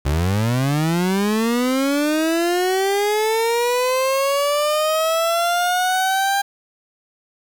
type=linear sweep; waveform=30% pulse; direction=up; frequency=67.4 to 800 Hz; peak=-14 dBFS; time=0.05-6.42 s; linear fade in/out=10 ms; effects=7-bit